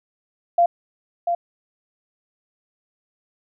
sine tone with echo, 691 Hz, F5, 19 cents flat, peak -12 dBFS, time 0.58-0.66 s, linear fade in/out 5 ms, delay 690 ms, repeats 1, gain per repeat -6 dB, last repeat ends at 1.35 s, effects none

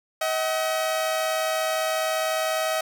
sawtooth tone pair together, 636 / 756.3 Hz, D#5 / F#5, +38 / +38 cents, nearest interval minor third, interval 300 cents, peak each -20 / -26 dBFS, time 0.21-2.81 s, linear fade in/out 5 ms, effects none

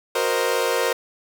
sawtooth chord, C half-diminished seventh, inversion second, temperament equal, 370 / 466.2 / 523.3 / 622.3 Hz, Gb4 / Bb4 / C5 / Eb5, 0 / 0 / 0 / 0 cents, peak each -25 / -19 / -20 / -25 dBFS, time 0.15-0.93 s, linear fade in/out 5 ms, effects none

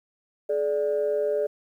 sine tone pair together, 426.3 / 587.3 Hz, G#4 / D5, +45 / 0 cents, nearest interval tritone, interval 555 cents, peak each -24 dBFS, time 0.49-1.47 s, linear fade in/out 10 ms, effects tanh soft clip ceiling -16 dBFS + 10-bit

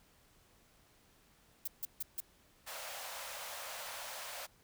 violet noise bursts, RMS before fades -38 dBFS, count 4, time 1.65-2.204 s, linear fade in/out 5 ms, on 26 ms, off 150 ms
pink high-pass noise, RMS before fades -45 dBFS, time 2.66-4.47 s, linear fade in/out 20 ms, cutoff 510 Hz, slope 96 dB/octave
effects pink hiss -67 dBFS RMS until 4.63 s

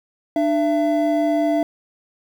triangle tone pair together, 299.1 / 671.5 Hz, D4 / E5, +32 / +32 cents, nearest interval octave + major second, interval 1400 cents, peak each -17 dBFS, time 0.36-1.63 s, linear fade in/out 2 ms, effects 8-bit

